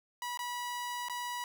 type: tone with dropouts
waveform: sawtooth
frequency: 974 Hz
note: B5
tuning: 24 cents flat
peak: -32 dBFS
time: 0.22-1.44 s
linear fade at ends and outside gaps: 1 ms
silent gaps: 0.374-0.391 / 1.085-1.097 s
effects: none